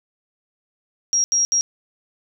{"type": "tone bursts at uneven times", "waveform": "sine", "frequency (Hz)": 5640, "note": "F8", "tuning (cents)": 16, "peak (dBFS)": -15, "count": 3, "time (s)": [[1.13, 1.24], [1.32, 1.45], [1.52, 1.61]], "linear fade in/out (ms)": 0, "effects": []}